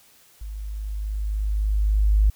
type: tone with level ramp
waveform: sine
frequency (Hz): 51.8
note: G#1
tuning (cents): -4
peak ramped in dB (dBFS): -31 to -13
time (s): 0.41-2.3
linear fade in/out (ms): 5
effects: white hiss -55 dBFS RMS until 2.35 s